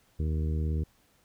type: harmonic tone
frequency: 77.78 Hz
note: D#2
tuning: in tune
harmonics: 1 / 2 / 3 / 4 / 5 / 6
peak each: -27 / -34 / -41 / -43 / -44 / -46 dBFS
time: 0.19-0.84 s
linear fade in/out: 10 ms
effects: pink hiss -66 dBFS RMS until 1.24 s